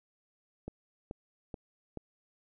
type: click train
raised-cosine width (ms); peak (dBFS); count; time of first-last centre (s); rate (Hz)
2; -26; 4; 0.68-1.973; 2.32
effects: none